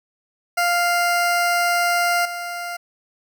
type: tone with level steps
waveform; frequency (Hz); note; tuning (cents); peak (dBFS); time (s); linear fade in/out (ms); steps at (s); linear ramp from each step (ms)
20% pulse; 698.5; F5; 0; -12 / -22; 0.57-2.77; 10; 2.25; 5
effects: none